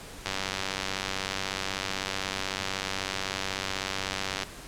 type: click train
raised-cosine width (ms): 0.2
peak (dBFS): -12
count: 402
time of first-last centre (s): 0.26-4.433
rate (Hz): 96.1
effects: pink hiss -44 dBFS RMS until 4.67 s + low-pass 11000 Hz 12 dB/octave